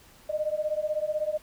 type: beating tone pair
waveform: sine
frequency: 603 / 619 Hz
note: D5 / D#5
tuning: +46 / -9 cents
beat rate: 16 Hz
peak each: -29 dBFS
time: 0.29-1.38 s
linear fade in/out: 10 ms
effects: pink hiss -55 dBFS RMS until 1.42 s